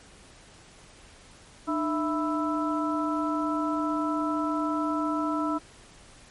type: harmonic tone with a mistuned harmonic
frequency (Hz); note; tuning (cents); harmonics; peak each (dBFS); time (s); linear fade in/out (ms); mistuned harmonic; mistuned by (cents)
330; E4; +2; 1 / 2 / 3 / 4; -27 / -34 / -33 / -31; 1.67-5.59; 20; 1; -150
effects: pink hiss -52 dBFS RMS until 6.3 s + MP3 48 kbps